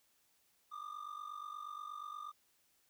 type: ring-modulated tone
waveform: triangle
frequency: 1204 Hz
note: D6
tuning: 43 cents sharp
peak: -39 dBFS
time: 0.71-2.32 s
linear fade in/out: 20 ms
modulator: 24.2 Hz
effects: white hiss -74 dBFS RMS until 2.89 s